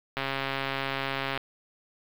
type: click train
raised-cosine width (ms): 0.3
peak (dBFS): -13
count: 165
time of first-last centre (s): 0.17-1.376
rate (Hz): 136
effects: low-pass 4000 Hz 12 dB/octave + 7-bit